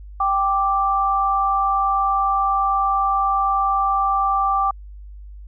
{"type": "tone pair together", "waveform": "sine", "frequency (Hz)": [784, 1174.7], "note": ["G5", "D6"], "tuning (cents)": [0, 0], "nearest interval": "perfect fifth", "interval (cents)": 700, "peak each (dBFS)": [-20, -18], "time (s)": [0.2, 4.71], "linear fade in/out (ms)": 5, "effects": ["added 50 Hz sine -35 dBFS peak until 5.47 s"]}